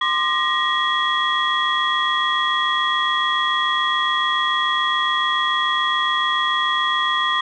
sine tone cluster, 1050 / 1197 / 1893 / 3330 Hz, C6 / D6 / A#6 / G#7, +6 / +33 / +26 / +4 cents, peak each -22 dBFS, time 0.01-7.41 s, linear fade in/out 5 ms, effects tanh soft clip ceiling -9 dBFS

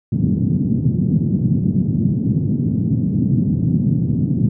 pink band-pass noise, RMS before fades -17 dBFS, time 0.12-4.49 s, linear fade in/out 5 ms, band 120 to 230 Hz, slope 24 dB/octave, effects none

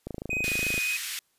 click train, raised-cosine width 2 ms, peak -21 dBFS, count 20, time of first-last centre 0.07-0.779 s, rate 26.8 Hz
triangle tone with vibrato, 2500 Hz, D#7, 8 cents sharp, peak -25 dBFS, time 0.3-0.97 s, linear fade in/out 5 ms, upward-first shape triangle, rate 3.5 Hz, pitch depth 11 cents each way
pink high-pass noise, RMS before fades -34 dBFS, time 0.44-1.19 s, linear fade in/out 0 ms, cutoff 1800 Hz, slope 24 dB/octave
effects white hiss -70 dBFS RMS until 1.38 s + resampled to 32000 Hz

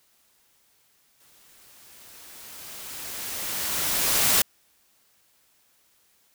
white noise with exponential growth, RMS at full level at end -19 dBFS, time 1.2-4.42 s, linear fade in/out 5 ms, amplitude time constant 700 ms, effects white hiss -64 dBFS RMS until 6.34 s

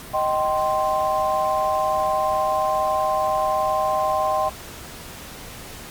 sine chord, C minor, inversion first, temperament equal with one note detuned, 622.3 / 773.6 / 1046.5 Hz, Eb5 / G5 / C6, 0 / -23 / 0 cents, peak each -23 dBFS, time 0.13-4.5 s, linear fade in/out 20 ms, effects pink hiss -38 dBFS RMS until 5.9 s + Opus 48 kbps

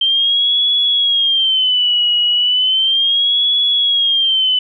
sine tone with vibrato, 3136 Hz, G7, in tune, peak -11 dBFS, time 0.01-4.59 s, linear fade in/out 5 ms, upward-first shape sine, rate 0.35 Hz, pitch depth 130 cents each way, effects none

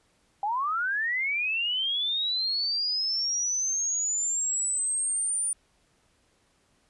sine linear sweep, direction up, 784 to 9360 Hz, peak -25 dBFS, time 0.43-5.53 s, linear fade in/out 2 ms, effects pink hiss -67 dBFS RMS until 6.89 s + resampled to 24000 Hz

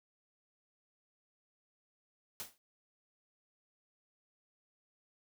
white noise with exponential decay, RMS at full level -39 dBFS, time 2.4-2.58 s, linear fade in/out 0 ms, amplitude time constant 37 ms, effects none

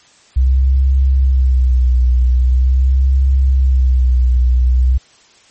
sine tone with vibrato, 64.1 Hz, C2, 35 cents flat, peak -8 dBFS, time 0.36-4.98 s, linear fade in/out 10 ms, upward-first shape sine, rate 0.43 Hz, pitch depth 63 cents each way, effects white hiss -48 dBFS RMS until 5.5 s + MP3 32 kbps

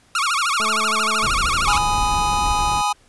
sawtooth tone with vibrato, 1244.5 Hz, D#6, in tune, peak -14 dBFS, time 0.15-1.78 s, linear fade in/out 2 ms, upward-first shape sine, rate 13 Hz, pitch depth 240 cents each way
click train, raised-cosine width 1 ms, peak -18 dBFS, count 146, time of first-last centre 0.6-1.268 s, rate 217 Hz
brown noise, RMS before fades -26 dBFS, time 1.22-2.82 s, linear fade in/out 20 ms
square chord, G# minor, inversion none, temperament just, 830.6 / 996.7 / 1245.9 Hz, G#5 / B5 / D#6, 0 / +16 / +2 cents, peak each -21 / -25 / -24 dBFS, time 1.67-2.93 s, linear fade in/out 10 ms
effects pink hiss -55 dBFS RMS until 3.08 s + resampled to 24000 Hz

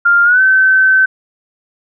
sine tone with pitch glide, 1399 to 1534.5 Hz, F6 to G6, +3 to -37 cents, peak -6 dBFS, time 0.05-1.06 s, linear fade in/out 10 ms, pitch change +160 cents, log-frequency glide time 0.24-0.41 s, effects none

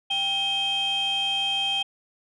sine tone cluster, 788 / 2542 / 3173 Hz, G5 / D#7 / G7, +9 / +36 / +20 cents, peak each -30 / -30 / -22 dBFS, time 0.1-1.83 s, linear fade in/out 10 ms, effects tanh soft clip ceiling -19 dBFS

